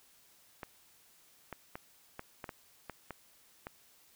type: clicks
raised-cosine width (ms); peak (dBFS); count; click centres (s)
0.5; -26; 9; 0.632 / 1.527 / 1.755 / 2.194 / 2.442 / 2.492 / 2.897 / 3.107 / 3.669
effects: white hiss -64 dBFS RMS until 4.15 s